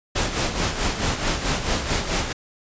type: noise with tremolo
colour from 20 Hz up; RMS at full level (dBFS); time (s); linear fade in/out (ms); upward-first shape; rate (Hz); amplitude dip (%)
pink; -21; 0.15-2.33; 10; sine; 4.6; 60
effects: resampled to 16000 Hz